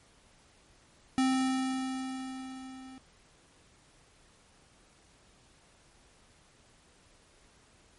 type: tone with level ramp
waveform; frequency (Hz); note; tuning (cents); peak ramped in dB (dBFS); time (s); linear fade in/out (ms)
square; 261.6; C4; 0; -24 to -47; 1.18-2.98; 0
effects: pink hiss -62 dBFS RMS until 7.98 s + MP3 48 kbps